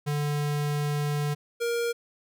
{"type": "tone pair in turn", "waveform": "square", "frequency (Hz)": [146.83, 470.2], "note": ["D3", "A#4"], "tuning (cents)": [0, 15], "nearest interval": "octave + minor sixth", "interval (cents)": 2015, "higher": "second", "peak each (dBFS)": -26, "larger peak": "neither", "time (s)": [[0.06, 1.35], [1.6, 1.93]], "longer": "first", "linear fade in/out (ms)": 20, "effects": []}